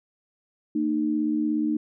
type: tone pair together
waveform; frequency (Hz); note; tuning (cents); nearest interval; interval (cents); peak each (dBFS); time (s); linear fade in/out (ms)
sine; 228.3 / 305.2; A#3 / D#4; -36 / -33; perfect fourth; 503; -27 / -23; 0.75-1.77; 5
effects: none